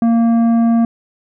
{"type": "tone with tanh clipping", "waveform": "sine", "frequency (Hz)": 231, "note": "A#3", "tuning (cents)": -16, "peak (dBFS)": -11, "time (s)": [0.02, 0.85], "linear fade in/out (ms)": 2, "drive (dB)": 9, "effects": []}